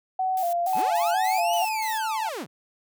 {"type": "tone with vibrato", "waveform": "sine", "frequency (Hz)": 721, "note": "F#5", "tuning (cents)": -45, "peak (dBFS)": -22, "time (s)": [0.19, 1.65], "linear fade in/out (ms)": 5, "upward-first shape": "square", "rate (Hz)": 2.1, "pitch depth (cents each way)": 71}
{"type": "noise bursts", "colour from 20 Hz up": "blue", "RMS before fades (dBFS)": -39, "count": 6, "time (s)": [0.37, 1.98], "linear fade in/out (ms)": 2, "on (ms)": 160, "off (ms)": 130}
{"type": "tone with pitch glide", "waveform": "triangle", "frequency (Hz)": [855, 879], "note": ["A5", "A5"], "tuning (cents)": [-50, -2], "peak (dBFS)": -24, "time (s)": [0.73, 2.29], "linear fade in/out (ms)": 2, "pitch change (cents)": 48, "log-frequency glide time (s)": [1.2, 1.89]}
{"type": "linear two-way sweep", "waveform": "sawtooth", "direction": "up then down", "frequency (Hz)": [92.5, 3016, 106.8], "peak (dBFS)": -27, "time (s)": [0.74, 2.47], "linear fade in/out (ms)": 50, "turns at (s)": 1.55}
{"effects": []}